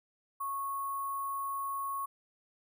sine tone with sample-and-hold, 1100 Hz, C#6, 14 cents flat, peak -33 dBFS, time 0.4-2.06 s, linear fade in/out 10 ms, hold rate 11025 Hz, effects none

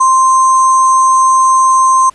sine tone with sample-and-hold, 1046.5 Hz, C6, in tune, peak -5 dBFS, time 0-2.1 s, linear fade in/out 10 ms, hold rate 7350 Hz, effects pink hiss -46 dBFS RMS until 2.14 s + resampled to 24000 Hz

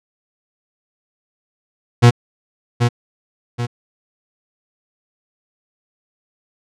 40% pulse tone with echo, 119.9 Hz, A#2, 49 cents sharp, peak -4 dBFS, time 2.02-2.11 s, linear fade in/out 20 ms, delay 780 ms, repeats 2, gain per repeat -7 dB, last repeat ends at 3.67 s, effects low-pass 7000 Hz 12 dB/octave

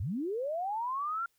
sine linear sweep, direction up, 73.42 to 1400 Hz, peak -31 dBFS, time 0-1.26 s, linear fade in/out 5 ms, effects white hiss -74 dBFS RMS until 1.38 s

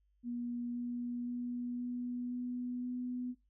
sine tone with pitch steps, 240.6 / 242.1 / 243.7 / 245.2 / 246.8 / 248.4 Hz, B3 / B3 / B3 / B3 / B3 / B3, -45 / -34 / -23 / -12 / -1 / +10 cents, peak -36 dBFS, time 0.23-3.35 s, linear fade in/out 50 ms, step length 520 ms, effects noise-tail reverb RT60 0.2 s tail -17 dB re dry + added 50 Hz sine -70 dBFS peak until 3.49 s

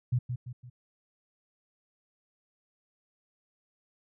sine tone with echo, 123.47 Hz, B2, in tune, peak -23 dBFS, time 0.12-0.19 s, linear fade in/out 10 ms, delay 170 ms, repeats 3, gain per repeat -7 dB, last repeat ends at 0.7 s, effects none

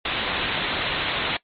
white low-pass noise, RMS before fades -26 dBFS, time 0.05-1.37 s, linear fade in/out 5 ms, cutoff 3900 Hz, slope 96 dB/octave, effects noise-tail reverb RT60 0.1 s tail -20 dB re dry + MP3 32 kbps

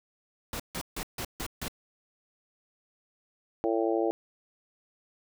pink noise bursts, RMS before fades -35 dBFS, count 6, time 0.53-1.682 s, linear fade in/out 2 ms, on 67 ms, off 150 ms
harmonic tone, 112.6 Hz, A2, 40 cents sharp, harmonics 3 / 4 / 5 / 6 / 7, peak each -28 / -30 / -32 / -34 / -35 dBFS, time 3.64-4.11 s, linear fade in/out 0 ms
effects none

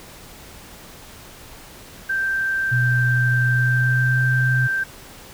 sine tone, 1568 Hz, G6, in tune, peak -19 dBFS, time 2.09-4.84 s, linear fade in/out 10 ms
sine tone with pitch glide, 123.47 to 127.23 Hz, B2 to C3, 0 to -48 cents, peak -17 dBFS, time 2.71-4.68 s, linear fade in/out 20 ms, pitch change +52 cents, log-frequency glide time 3.48-4.24 s
effects pink hiss -42 dBFS RMS until 5.33 s

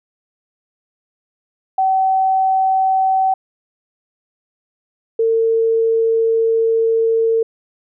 sine tone pair in turn, 763 / 452.4 Hz, G5 / A4, -47 / +48 cents, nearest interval major sixth, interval 905 cents, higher first, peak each -12 dBFS, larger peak neither, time 1.78-3.34 / 5.19-7.43 s, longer second, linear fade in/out 5 ms, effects none

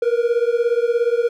triangle beating tone pair, 466.2 / 483.2 Hz, A#4 / B4, 0 / -38 cents, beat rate 17 Hz, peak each -16 / -17 dBFS, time 0.02-1.29 s, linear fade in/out 5 ms, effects none

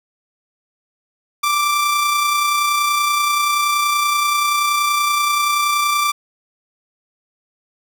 sawtooth tone with amplitude modulation, 1174.7 Hz, D6, in tune, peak -10 dBFS, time 1.43-6.12 s, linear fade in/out 10 ms, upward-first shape sine, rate 30.5 Hz, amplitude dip 30%, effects none

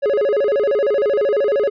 triangle tone with vibrato, 483.4 Hz, B4, 37 cents flat, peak -12 dBFS, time 0.02-1.7 s, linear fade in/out 20 ms, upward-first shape square, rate 13 Hz, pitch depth 250 cents each way, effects resampled to 11025 Hz

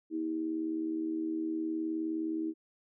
sine tone with amplitude modulation, 320 Hz, D#4, 49 cents sharp, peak -28 dBFS, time 0.1-2.54 s, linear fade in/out 50 ms, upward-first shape sine, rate 79.4 Hz, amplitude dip 65%, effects none

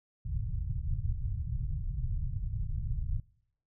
pink low-pass noise, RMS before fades -33 dBFS, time 0.25-3.2 s, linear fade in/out 5 ms, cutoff 140 Hz, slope 48 dB/octave, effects noise-tail reverb RT60 0.7 s tail -23 dB re dry

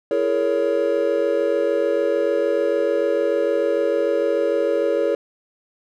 triangle chord, A# half-diminished seventh, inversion second, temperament just, 335.6 / 419.5 / 466.2 / 559.4 Hz, E4 / G#4 / A#4 / C#5, +31 / +17 / 0 / +16 cents, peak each -24 / -21 / -21 / -19 dBFS, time 0.11-5.15 s, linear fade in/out 2 ms, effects none

